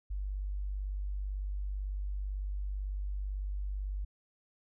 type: tone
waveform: sine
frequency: 49 Hz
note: G1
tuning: in tune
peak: -33 dBFS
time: 0.1-4.05 s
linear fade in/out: 10 ms
effects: none